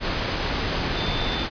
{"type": "tone in noise", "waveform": "sine", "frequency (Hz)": 3552, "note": "A7", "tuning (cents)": 16, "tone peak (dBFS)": -31, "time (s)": [0.94, 1.47], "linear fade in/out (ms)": 50, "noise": "pink", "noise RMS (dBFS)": -25, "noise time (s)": [0, 1.5], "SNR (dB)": -9, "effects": ["resampled to 11025 Hz"]}